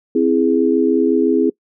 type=chord; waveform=sine; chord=C augmented; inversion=none; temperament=equal; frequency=261.6 / 329.6 / 415.3 Hz; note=C4 / E4 / G#4; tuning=0 / 0 / 0 cents; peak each=-16 dBFS; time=0.15-1.5 s; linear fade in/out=5 ms; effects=noise-tail reverb RT60 0.1 s tail -24 dB re dry